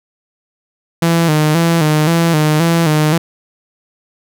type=tone with vibrato; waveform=sawtooth; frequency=160 Hz; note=D#3; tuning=49 cents sharp; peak=-6 dBFS; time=1.02-3.18 s; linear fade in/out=5 ms; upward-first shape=square; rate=1.9 Hz; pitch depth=78 cents each way; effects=none